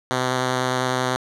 5% pulse tone with vibrato, 127.7 Hz, C3, 42 cents flat, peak -9 dBFS, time 0.11-1.16 s, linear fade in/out 0 ms, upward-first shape sine, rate 10 Hz, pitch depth 10 cents each way, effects low-pass 8000 Hz 12 dB/octave

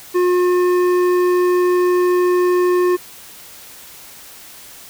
sine tone with hard clipping, 358.7 Hz, F4, 46 cents sharp, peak -14 dBFS, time 0.14-2.97 s, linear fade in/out 20 ms, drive 10 dB, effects white hiss -39 dBFS RMS until 4.89 s

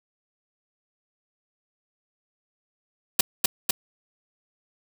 white noise with echo, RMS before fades -17 dBFS, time 3.19-3.21 s, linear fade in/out 5 ms, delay 250 ms, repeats 2, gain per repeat -2 dB, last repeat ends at 3.71 s, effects none

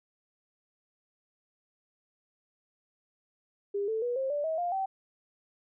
sine tone with pitch steps, 403.3 / 442.3 / 485.2 / 532.2 / 583.7 / 640.2 / 702.2 / 770.2 Hz, G4 / A4 / B4 / C5 / D5 / D#5 / F5 / G5, +49 / +9 / -31 / +29 / -11 / +49 / +9 / -31 cents, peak -28 dBFS, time 3.74-4.86 s, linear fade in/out 10 ms, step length 140 ms, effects none

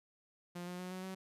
sawtooth tone with pitch steps, 175.8 / 178.98 / 182.21 / 185.5 / 188.85 Hz, F3 / F3 / F#3 / F#3 / F#3, +12 / +43 / -26 / +5 / +36 cents, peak -38 dBFS, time 0.55-1.15 s, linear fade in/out 10 ms, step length 120 ms, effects resampled to 32000 Hz

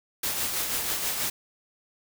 white noise with tremolo, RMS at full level -27 dBFS, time 0.23-1.3 s, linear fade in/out 5 ms, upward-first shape triangle, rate 6.2 Hz, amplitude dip 45%, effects none

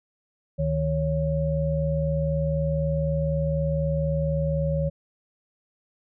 sine tone cluster, 71.9 / 155.9 / 555 Hz, D2 / D#3 / C#5, -36 / +4 / +2 cents, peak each -29 / -24 / -27 dBFS, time 0.58-4.9 s, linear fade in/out 20 ms, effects none

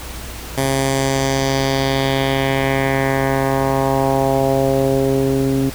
10% pulse tone with low-pass filter sweep, 135.1 Hz, C#3, 44 cents flat, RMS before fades -17 dBFS, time 0.57-5.7 s, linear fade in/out 10 ms, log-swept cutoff 11000 to 290 Hz, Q 1.9, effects added 60 Hz sine -32 dBFS peak until 5.74 s + pink hiss -32 dBFS RMS until 5.74 s

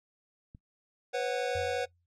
click, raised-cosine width 5 ms, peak -37 dBFS, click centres 0.549 s
square chord, B suspended second, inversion none, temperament equal with one note detuned, 493.9 / 545.5 / 740 Hz, B4 / C#5 / F#5, 0 / -28 / 0 cents, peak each -33 / -35 / -36 dBFS, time 1.13-1.86 s, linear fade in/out 20 ms
sine tone with exponential decay, 87.31 Hz, F2, in tune, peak -36 dBFS, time 1.55-2.06 s, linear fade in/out 5 ms, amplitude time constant 110 ms
effects noise-tail reverb RT60 0.1 s tail -20 dB re dry + low-pass 6000 Hz 12 dB/octave

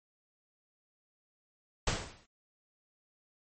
pink noise with exponential decay, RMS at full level -27 dBFS, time 1.87-2.26 s, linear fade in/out 5 ms, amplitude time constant 84 ms, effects MP3 32 kbps

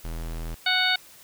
square tone, 40.88 Hz, E1, 14 cents flat, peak -31 dBFS, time 0.04-0.55 s, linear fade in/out 10 ms
harmonic tone, 740 Hz, F#5, in tune, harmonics 1 / 2 / 3 / 4 / 5 / 6, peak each -30 / -25 / -27 / -30 / -25 / -29 dBFS, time 0.66-0.96 s, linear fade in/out 5 ms
effects white hiss -50 dBFS RMS until 1.23 s

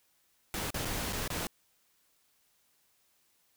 pink noise with dropouts, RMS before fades -35 dBFS, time 0.54-1.47 s, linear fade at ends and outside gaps 1 ms, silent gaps 0.705-0.743 / 0.849-0.853 / 1.126-1.13 / 1.278-1.302 s, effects white hiss -71 dBFS RMS until 3.56 s

